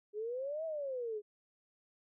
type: exponential two-way sweep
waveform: sine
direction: up then down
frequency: 408.1 to 657 to 408.1 Hz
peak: -36 dBFS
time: 0.13-1.22 s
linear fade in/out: 50 ms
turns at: 0.65 s
effects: none